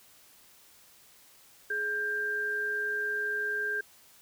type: tone pair together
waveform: sine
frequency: 420.5 / 1587.6 Hz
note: G#4 / G6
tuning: +22 / +22 cents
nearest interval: octave + major seventh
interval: 2300 cents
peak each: -38 / -29 dBFS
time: 1.7-3.81 s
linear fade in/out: 5 ms
effects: white hiss -58 dBFS RMS until 4.21 s